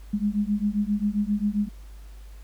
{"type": "beating tone pair", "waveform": "sine", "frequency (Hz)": [203.2, 210.7], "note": ["G#3", "G#3"], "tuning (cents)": [-38, 25], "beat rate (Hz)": 7.5, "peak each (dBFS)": -25, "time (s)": [0.13, 1.69], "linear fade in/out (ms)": 10, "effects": ["added 50 Hz sine -40 dBFS peak until 2.43 s", "pink hiss -57 dBFS RMS until 2.43 s"]}